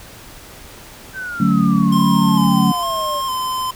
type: exponential sweep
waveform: sine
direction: down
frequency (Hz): 1568 to 570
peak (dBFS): -24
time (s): 1.13-3.22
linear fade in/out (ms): 50
type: chord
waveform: sine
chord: D major seventh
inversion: none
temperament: equal with one note detuned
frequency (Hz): 146.83 / 185.96 / 220 / 277.2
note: D3 / F#3 / A3 / C#4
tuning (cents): 0 / +9 / 0 / 0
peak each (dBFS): -20 / -15 / -16 / -20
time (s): 1.4-2.72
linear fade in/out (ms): 5
type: tone with vibrato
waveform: square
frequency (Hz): 1046.5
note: C6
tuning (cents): 0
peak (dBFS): -20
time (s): 1.92-3.71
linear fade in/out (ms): 5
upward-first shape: square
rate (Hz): 1.1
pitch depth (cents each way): 29
effects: pink hiss -39 dBFS RMS until 3.75 s